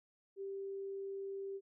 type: tone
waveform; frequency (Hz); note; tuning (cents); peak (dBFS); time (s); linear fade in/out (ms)
sine; 392; G4; 0; -40; 0.36-1.61; 50
effects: none